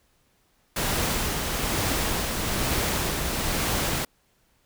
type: noise with tremolo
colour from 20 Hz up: pink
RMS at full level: -25 dBFS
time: 0.76-4.05 s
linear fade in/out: 5 ms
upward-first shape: sine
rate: 1.1 Hz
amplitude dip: 30%
effects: pink hiss -66 dBFS RMS until 4.65 s